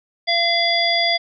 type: harmonic tone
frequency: 684 Hz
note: F5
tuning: 36 cents flat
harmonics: 1 / 3 / 5 / 7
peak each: -21 / -21 / -21 / -21 dBFS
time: 0.27-1.18 s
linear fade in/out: 20 ms
effects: none